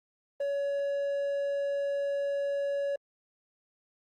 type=tone with hard clipping; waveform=triangle; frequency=563 Hz; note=C#5; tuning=27 cents sharp; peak=-29 dBFS; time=0.4-2.96 s; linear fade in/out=5 ms; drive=6 dB; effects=Opus 24 kbps